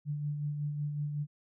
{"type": "tone with tremolo", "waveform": "sine", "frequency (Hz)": 147.2, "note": "D3", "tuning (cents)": 4, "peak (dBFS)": -30, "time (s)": [0.05, 1.27], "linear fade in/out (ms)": 50, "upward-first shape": "sine", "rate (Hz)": 5.4, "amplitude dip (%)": 40, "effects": []}